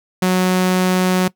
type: tone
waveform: sawtooth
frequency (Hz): 184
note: F#3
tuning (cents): -9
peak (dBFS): -9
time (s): 0.22-1.28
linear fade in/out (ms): 5
effects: noise-tail reverb RT60 0.1 s tail -20 dB re dry